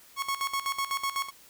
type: tone with tremolo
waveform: sawtooth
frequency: 1100 Hz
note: C#6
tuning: 14 cents flat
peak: -23 dBFS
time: 0.16-1.31 s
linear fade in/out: 50 ms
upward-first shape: square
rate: 8 Hz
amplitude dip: 75%
effects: white hiss -55 dBFS RMS until 1.49 s